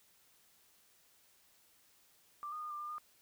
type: tone with pitch steps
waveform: sine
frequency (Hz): 1180 / 1228 / 1219 / 1189 / 1200 / 1218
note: D6 / D#6 / D#6 / D6 / D6 / D#6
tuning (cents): +8 / -23 / -36 / +21 / +37 / -37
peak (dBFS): -40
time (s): 2.43-2.982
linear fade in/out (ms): 0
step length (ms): 92
effects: white hiss -68 dBFS RMS until 3.21 s